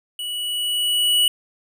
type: tone with level ramp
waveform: square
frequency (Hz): 2939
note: F#7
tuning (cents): -12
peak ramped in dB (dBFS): -27 to -14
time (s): 0.19-1.28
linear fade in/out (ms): 2
effects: none